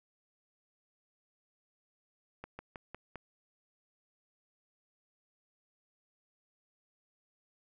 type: slowing click train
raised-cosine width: 0.5 ms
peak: -28 dBFS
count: 5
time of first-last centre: 2.44-3.157 s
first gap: 150 ms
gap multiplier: 1.12
effects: none